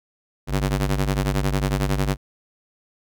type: ring-modulated tone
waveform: sawtooth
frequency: 98 Hz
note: G2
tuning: in tune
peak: -13 dBFS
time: 0.47-2.17 s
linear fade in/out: 50 ms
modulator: 43.5 Hz
effects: none